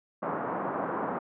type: band-pass noise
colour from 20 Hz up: white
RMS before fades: -32 dBFS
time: 0.22-1.19 s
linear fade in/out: 10 ms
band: 160 to 1200 Hz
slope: 24 dB/octave
effects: low-pass 2000 Hz 12 dB/octave